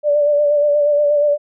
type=tone with vibrato; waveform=sine; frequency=586 Hz; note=D5; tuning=4 cents flat; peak=-11 dBFS; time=0.03-1.38 s; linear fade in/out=50 ms; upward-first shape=sine; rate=8.4 Hz; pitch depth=31 cents each way; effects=none